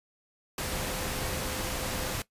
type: tone in noise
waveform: sine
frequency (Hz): 515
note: C5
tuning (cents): -28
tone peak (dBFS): -42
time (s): 0.62-2.14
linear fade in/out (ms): 2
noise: pink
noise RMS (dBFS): -33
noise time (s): 0.58-2.22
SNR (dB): -12
effects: noise-tail reverb RT60 0.1 s tail -18 dB re dry + resampled to 32000 Hz